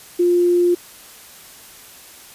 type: tone with quantisation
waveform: sine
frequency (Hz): 351.5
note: F4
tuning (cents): +11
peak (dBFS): -12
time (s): 0.19-0.75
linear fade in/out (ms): 10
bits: 7
effects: white hiss -42 dBFS RMS until 2.34 s + resampled to 32000 Hz